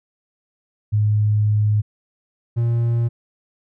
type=tone pair in turn; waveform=sine / triangle; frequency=105.6 / 117.44 Hz; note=G#2 / A#2; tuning=+29 / +13 cents; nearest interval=major second; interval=184 cents; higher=second; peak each=-14 dBFS; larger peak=neither; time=0.92-1.82 / 2.56-3.09 s; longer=first; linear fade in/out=20 ms; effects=none